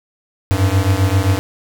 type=beating tone pair; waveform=square; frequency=92.5 / 100.1 Hz; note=F#2 / G2; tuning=0 / +37 cents; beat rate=7.6 Hz; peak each=-16 / -16 dBFS; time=0.51-1.39 s; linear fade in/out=0 ms; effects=none